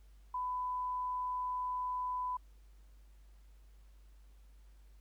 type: tone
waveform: sine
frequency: 1000 Hz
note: B5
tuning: 21 cents sharp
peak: -34 dBFS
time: 0.34-2.37 s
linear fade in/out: 5 ms
effects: added 50 Hz sine -56 dBFS peak until 5 s + pink hiss -73 dBFS RMS until 5 s